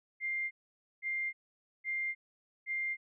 sine tone bursts, 2100 Hz, C7, 6 cents sharp, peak -32 dBFS, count 4, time 0.2-2.97 s, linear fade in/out 50 ms, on 310 ms, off 510 ms, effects none

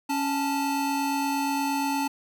square tone pair together, 277.2 / 880.1 Hz, C#4 / A5, 0 / 0 cents, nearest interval octave + minor sixth, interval 2000 cents, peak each -28 dBFS, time 0.09-2.08 s, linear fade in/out 10 ms, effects none

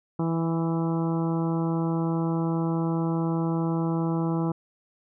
harmonic tone with a mistuned harmonic, 164.81 Hz, E3, in tune, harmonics 1 / 2 / 3 / 4 / 5 / 6 / 7 / 8, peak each -25 / -28 / -36 / -40 / -37 / -39 / -43 / -43 dBFS, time 0.19-4.52 s, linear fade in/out 5 ms, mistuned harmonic 6, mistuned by +17 cents, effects none

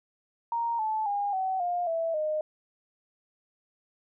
sine tone with pitch steps, 932.3 / 869.9 / 811.6 / 757.3 / 706.6 / 659.2 / 615.1 Hz, A#5 / A5 / G#5 / F#5 / F5 / E5 / D#5, 0 / -20 / -40 / +40 / +20 / 0 / -20 cents, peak -26 dBFS, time 0.52-2.41 s, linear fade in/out 2 ms, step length 270 ms, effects none

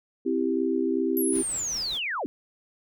sine chord, C major, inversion none, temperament equal, 261.6 / 329.6 / 392 Hz, C4 / E4 / G4, 0 / 0 / 0 cents, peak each -27 dBFS, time 0.25-1.43 s, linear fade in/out 20 ms
sine linear sweep, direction down, 11780 to 212.5 Hz, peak -27 dBFS, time 1.17-2.26 s, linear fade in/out 0 ms
pink noise with tremolo, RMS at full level -42 dBFS, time 1.31-2 s, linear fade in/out 50 ms, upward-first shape triangle, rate 4.9 Hz, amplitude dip 45%
effects none

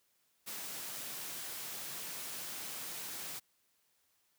white high-pass noise, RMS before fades -43 dBFS, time 0.46-3.4 s, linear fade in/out 20 ms, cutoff 100 Hz, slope 48 dB/octave, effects white hiss -75 dBFS RMS until 4.38 s + high-pass 60 Hz 12 dB/octave

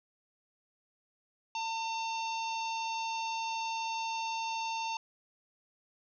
harmonic tone, 903 Hz, A5, 45 cents sharp, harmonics 1 / 3 / 4 / 5 / 6 / 7, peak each -34 / -40 / -46 / -47 / -49 / -49 dBFS, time 1.55-4.97 s, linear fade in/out 2 ms, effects none

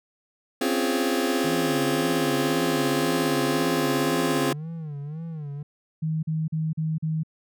sawtooth chord, Db major seventh, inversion third, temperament just, 259.9 / 277.2 / 346.5 / 415.8 Hz, C4 / Db4 / F4 / Ab4, -11 / 0 / -14 / +2 cents, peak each -22 / -25 / -23 / -24 dBFS, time 0.61-4.53 s, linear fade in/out 5 ms
triangle tone with vibrato, 153.5 Hz, D#3, 23 cents flat, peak -29 dBFS, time 1.44-5.63 s, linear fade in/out 5 ms, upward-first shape sine, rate 1.9 Hz, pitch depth 140 cents each way
sine tone bursts, 158 Hz, D#3, 27 cents sharp, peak -23 dBFS, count 5, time 6.02-7.234 s, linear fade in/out 10 ms, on 210 ms, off 41 ms
effects none

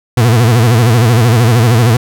40% pulse tone with vibrato, 116.54 Hz, A#2, in tune, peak -5 dBFS, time 0.17-1.97 s, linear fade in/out 5 ms, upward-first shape sine, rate 13 Hz, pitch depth 130 cents each way, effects none

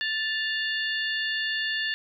harmonic tone with a mistuned harmonic, 880 Hz, A5, in tune, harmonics 2 / 3 / 4 / 5, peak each -28 / -32 / -34 / -36 dBFS, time 0.01-1.94 s, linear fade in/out 0 ms, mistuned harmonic 3, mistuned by +110 cents, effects none

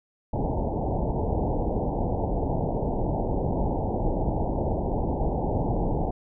pink low-pass noise, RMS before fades -26 dBFS, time 0.33-6.11 s, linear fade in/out 5 ms, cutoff 910 Hz, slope 96 dB/octave, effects none

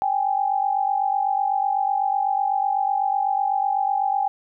sine tone pair together, 784 / 832 Hz, G5 / G#5, 0 / +3 cents, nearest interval minor second, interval 103 cents, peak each -21 / -23 dBFS, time 0.02-4.28 s, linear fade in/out 0 ms, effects none

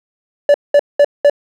triangle tone bursts, 577 Hz, D5, 31 cents flat, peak -3 dBFS, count 4, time 0.49-1.298 s, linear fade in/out 2 ms, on 52 ms, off 200 ms, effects none

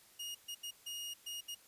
sawtooth tone bursts at uneven times, 2864 Hz, F7, 43 cents sharp, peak -38 dBFS, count 6, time 0.19-0.35 / 0.48-0.55 / 0.63-0.71 / 0.86-1.14 / 1.26-1.41 / 1.48-1.55 s, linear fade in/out 10 ms, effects white hiss -63 dBFS RMS until 1.67 s + resampled to 32000 Hz

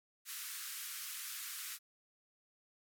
white band-pass noise, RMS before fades -45 dBFS, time 0.25-1.79 s, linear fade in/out 50 ms, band 1200 to 16000 Hz, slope 48 dB/octave, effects none

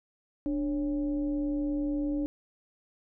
sine tone with frequency modulation, 293.7 Hz, D4, in tune, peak -27 dBFS, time 0.46-2.26 s, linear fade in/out 0 ms, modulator 258 Hz, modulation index 0.5, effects none

